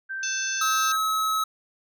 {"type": "tone with pitch glide", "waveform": "sine", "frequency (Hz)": [1562, 1575.6], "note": ["G6", "G6"], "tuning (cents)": [-7, 8], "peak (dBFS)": -29, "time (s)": [0.09, 0.97], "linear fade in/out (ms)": 20, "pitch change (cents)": 15, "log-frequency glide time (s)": [0.34, 0.72]}
{"type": "harmonic tone", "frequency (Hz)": 880, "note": "A5", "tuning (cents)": 0, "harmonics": [3, 4, 5, 6, 7], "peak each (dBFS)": [-35, -38, -38, -37, -29], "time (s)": [0.23, 0.92], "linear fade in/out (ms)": 2}
{"type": "tone", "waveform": "square", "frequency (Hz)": 1287, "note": "E6", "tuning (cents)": -42, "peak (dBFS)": -23, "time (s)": [0.61, 1.44], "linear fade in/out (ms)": 5}
{"effects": []}